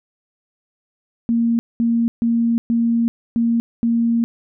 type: tone bursts at uneven times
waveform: sine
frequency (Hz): 232.4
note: A#3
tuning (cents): -5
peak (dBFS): -14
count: 6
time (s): 1.29-1.59 / 1.8-2.08 / 2.22-2.58 / 2.7-3.08 / 3.36-3.6 / 3.83-4.24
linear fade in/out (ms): 0
effects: none